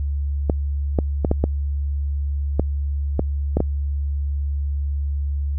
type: clicks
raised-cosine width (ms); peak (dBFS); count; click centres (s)
2; -5; 9; 0.498 / 0.988 / 1.248 / 1.314 / 1.44 / 2.596 / 3.194 / 3.57 / 3.604
effects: added 71 Hz sine -20 dBFS peak until 5.58 s